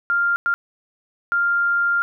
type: tone bursts at uneven times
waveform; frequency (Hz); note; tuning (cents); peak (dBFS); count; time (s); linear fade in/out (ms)
sine; 1396.9; F6; 0; -16; 3; 0.1-0.36 / 0.46-0.54 / 1.32-2.02; 0
effects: none